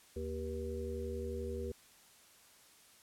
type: harmonic tone with a mistuned harmonic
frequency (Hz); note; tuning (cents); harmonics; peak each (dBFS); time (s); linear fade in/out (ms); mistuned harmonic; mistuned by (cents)
77.78; D#2; 0; 1 / 3 / 5 / 6; -41 / -46 / -42 / -43; 0.16-1.72; 5; 6; +50
effects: white hiss -62 dBFS RMS until 3.02 s + low-pass 12000 Hz 12 dB/octave